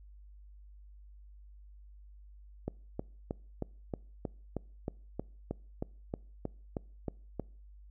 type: click train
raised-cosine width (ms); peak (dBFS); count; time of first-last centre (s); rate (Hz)
2; -21; 16; 2.68-7.397; 3.18
effects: noise-tail reverb RT60 0.5 s tail -25 dB re dry + added 50 Hz sine -51 dBFS peak until 7.9 s